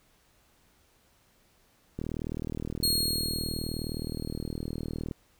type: click train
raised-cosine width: 3 ms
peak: -21 dBFS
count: 124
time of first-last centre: 1.99-5.112 s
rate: 39.4 Hz
type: tone with exponential decay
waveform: sawtooth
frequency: 4288 Hz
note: C8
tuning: 42 cents sharp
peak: -20 dBFS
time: 2.83-5.04 s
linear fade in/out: 5 ms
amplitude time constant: 480 ms
effects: pink hiss -65 dBFS RMS until 5.39 s